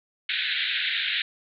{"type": "band-pass noise", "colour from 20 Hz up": "white", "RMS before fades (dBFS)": -27, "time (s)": [0.29, 1.22], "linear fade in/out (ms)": 2, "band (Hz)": [1500, 4000], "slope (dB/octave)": 96, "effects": []}